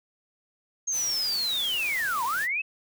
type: linear two-way sweep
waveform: sine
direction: down then up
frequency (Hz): 6500 to 897 to 2659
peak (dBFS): -25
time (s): 0.87-2.62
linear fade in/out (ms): 10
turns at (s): 2.24
type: noise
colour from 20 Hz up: white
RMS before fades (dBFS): -38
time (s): 0.91-2.48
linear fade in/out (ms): 50
effects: none